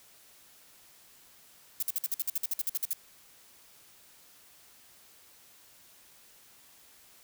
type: noise bursts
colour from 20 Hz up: violet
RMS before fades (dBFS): -30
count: 15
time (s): 1.8-2.932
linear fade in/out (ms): 2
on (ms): 26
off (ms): 53
effects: white hiss -58 dBFS RMS until 7.23 s